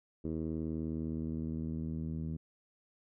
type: tone with low-pass filter sweep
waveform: 10% pulse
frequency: 79.7 Hz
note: D#2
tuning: 42 cents sharp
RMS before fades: -37 dBFS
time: 0.24-2.37 s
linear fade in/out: 10 ms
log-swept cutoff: 350 to 190 Hz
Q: 1.7
effects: none